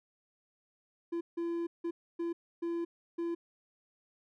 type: tone bursts at uneven times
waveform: triangle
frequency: 339 Hz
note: E4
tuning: 49 cents sharp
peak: -30 dBFS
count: 6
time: 1.12-1.21 / 1.37-1.67 / 1.84-1.91 / 2.19-2.33 / 2.62-2.85 / 3.18-3.35 s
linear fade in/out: 10 ms
effects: none